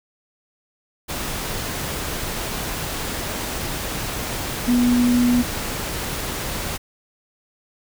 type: tone in noise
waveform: sine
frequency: 244 Hz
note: B3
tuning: 21 cents flat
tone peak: -14 dBFS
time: 4.67-5.43 s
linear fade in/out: 20 ms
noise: pink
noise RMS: -27 dBFS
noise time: 1.08-6.78 s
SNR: +10 dB
effects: none